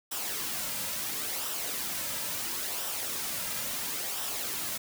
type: noise with flanger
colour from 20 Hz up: white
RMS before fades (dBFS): -34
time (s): 0.11-4.78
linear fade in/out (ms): 10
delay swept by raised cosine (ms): 0.45 to 2.75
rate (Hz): 0.73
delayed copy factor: -0.5
effects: none